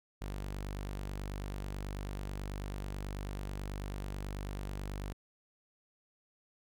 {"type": "tone", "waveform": "sawtooth", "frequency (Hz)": 49.18, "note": "G1", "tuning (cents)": 6, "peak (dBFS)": -34, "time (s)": [0.21, 5.13], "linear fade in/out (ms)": 10, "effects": []}